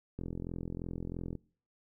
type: click train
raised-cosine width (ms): 3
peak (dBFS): -26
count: 51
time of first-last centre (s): 0.19-1.353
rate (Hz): 43
effects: noise-tail reverb RT60 0.5 s tail -25 dB re dry